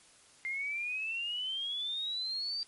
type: exponential sweep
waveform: sine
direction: up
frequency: 2093 to 4699 Hz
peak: -33 dBFS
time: 0.45-2.63 s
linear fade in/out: 0 ms
effects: white hiss -60 dBFS RMS until 2.67 s + MP3 48 kbps